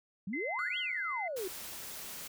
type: exponential two-way sweep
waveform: sine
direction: up then down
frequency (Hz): 174.61 to 3354 to 351.6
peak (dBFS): -35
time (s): 0.27-1.48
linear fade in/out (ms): 5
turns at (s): 0.78
type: tone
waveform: sine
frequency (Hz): 2058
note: C7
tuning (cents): -29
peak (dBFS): -36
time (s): 0.33-1.28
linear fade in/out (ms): 5
type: tone with exponential decay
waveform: triangle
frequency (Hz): 1457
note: F#6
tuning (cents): -27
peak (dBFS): -35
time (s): 0.59-1.74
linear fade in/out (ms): 0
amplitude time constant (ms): 250
type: noise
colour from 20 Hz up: white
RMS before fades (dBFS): -44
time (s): 1.36-2.28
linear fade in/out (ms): 10
effects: none